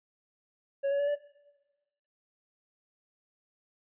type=tone with pitch steps; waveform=triangle; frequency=554.4 / 563.4 / 572.6 / 582 Hz; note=C#5 / C#5 / D5 / D5; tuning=0 / +28 / -44 / -16 cents; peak=-24 dBFS; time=0.83-1.158 s; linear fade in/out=20 ms; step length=82 ms; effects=noise-tail reverb RT60 1.0 s tail -17 dB re dry + resampled to 8000 Hz